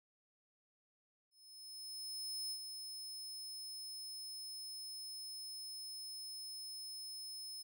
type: tone with ADSR envelope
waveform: sawtooth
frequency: 5200 Hz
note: E8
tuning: 24 cents flat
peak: -37 dBFS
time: 1.31-7.63 s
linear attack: 1200 ms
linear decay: 69 ms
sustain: -6 dB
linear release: 15 ms
effects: none